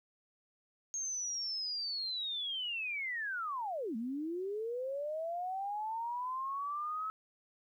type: linear two-way sweep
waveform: sine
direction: down then up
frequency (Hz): 6500 to 215.2 to 1296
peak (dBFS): -35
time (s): 0.94-7.1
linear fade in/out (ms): 0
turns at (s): 3.96
effects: 12-bit